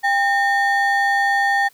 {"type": "ring-modulated tone", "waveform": "triangle", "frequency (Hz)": 1313, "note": "E6", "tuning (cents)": -7, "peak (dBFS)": -10, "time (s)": [0.03, 1.69], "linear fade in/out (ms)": 20, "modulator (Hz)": 515, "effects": ["white hiss -54 dBFS RMS until 1.73 s"]}